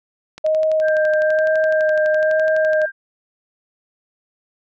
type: click train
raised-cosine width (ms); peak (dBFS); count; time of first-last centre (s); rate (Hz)
0.2; -18; 30; 0.38-2.817; 11.9
type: tone with vibrato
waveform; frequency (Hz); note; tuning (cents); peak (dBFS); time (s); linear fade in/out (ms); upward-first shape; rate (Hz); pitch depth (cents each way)
sine; 622.3; D#5; 0; -14; 0.44-2.86; 10; sine; 1.1; 17
type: tone with pitch glide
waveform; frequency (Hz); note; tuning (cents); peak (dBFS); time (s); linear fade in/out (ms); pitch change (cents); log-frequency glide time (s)
sine; 1581 to 1591.1; G6 to G6; +14 to +25; -22; 0.81-2.92; 50; +11; 1.25-2.67
effects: none